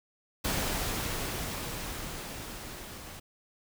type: noise with level ramp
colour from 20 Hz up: pink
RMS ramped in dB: -30 to -45 dBFS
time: 0.44-3.2 s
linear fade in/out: 10 ms
effects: none